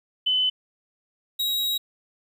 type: tone pair in turn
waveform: sine / 45% pulse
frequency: 3023 / 3827 Hz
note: F#7 / A#7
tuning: +36 / +45 cents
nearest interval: major third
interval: 409 cents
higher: second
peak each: -19 / -23 dBFS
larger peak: first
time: 0.26-0.5 / 1.39-1.78 s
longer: second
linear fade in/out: 10 ms
effects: 10-bit